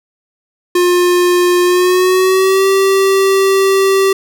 square tone with pitch glide, 355.6 to 387.8 Hz, F4 to G4, +31 to -19 cents, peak -9 dBFS, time 0.75-4.13 s, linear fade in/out 5 ms, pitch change +150 cents, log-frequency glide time 1.63-2.67 s, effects none

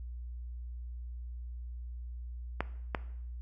clicks, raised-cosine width 0.5 ms, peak -15 dBFS, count 2, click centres 2.606 / 2.948 s, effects noise-tail reverb RT60 0.7 s tail -17 dB re dry + added 60 Hz sine -39 dBFS peak until 3.41 s

